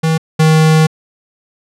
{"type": "tone pair in turn", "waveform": "square", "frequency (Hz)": [160.4, 157.64], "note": ["E3", "D#3"], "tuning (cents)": [-47, 23], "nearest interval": "unison", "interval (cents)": 30, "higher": "first", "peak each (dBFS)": [-11, -7], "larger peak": "second", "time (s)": [[0.03, 0.18], [0.39, 0.87]], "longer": "second", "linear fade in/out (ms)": 10, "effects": ["low-pass 10000 Hz 12 dB/octave"]}